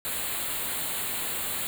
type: band-stop noise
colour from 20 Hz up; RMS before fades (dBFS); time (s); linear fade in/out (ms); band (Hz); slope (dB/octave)
white; -31; 0.05-1.67; 0; 4400 to 7100; 96
effects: none